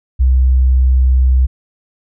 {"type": "tone", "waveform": "sine", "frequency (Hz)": 64.3, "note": "C2", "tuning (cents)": -30, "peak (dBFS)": -7, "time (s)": [0.19, 1.47], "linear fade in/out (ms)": 20, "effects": []}